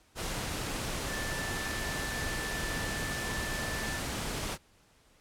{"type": "tone in noise", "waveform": "sine", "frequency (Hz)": 1760, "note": "A6", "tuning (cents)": 0, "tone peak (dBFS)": -38, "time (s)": [1.07, 4.02], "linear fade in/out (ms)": 50, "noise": "pink", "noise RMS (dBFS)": -35, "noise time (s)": [0.15, 4.58], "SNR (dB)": -6, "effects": ["pink hiss -64 dBFS RMS until 5.2 s", "low-pass 11000 Hz 12 dB/octave"]}